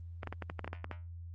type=clicks; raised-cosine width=0.5 ms; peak=-24 dBFS; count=11; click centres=0.232 / 0.273 / 0.326 / 0.423 / 0.499 / 0.593 / 0.645 / 0.677 / 0.731 / 0.844 / 0.913 s; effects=added 85 Hz sine -43 dBFS peak until 1.34 s + Opus 24 kbps